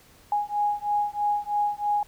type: beating tone pair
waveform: sine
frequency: 826 / 829.1 Hz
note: G#5 / G#5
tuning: -10 / -3 cents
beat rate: 3.1 Hz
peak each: -26 dBFS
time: 0.32-2.03 s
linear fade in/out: 2 ms
effects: pink hiss -55 dBFS RMS until 2.07 s